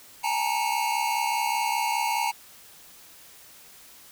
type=tone cluster; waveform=square; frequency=805 / 874 / 939 / 2197 Hz; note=G5 / A5 / A#5 / C#7; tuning=+46 / -12 / +12 / -16 cents; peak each=-33 / -29 / -28 / -35 dBFS; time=0.23-2.32 s; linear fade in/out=20 ms; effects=white hiss -50 dBFS RMS until 4.11 s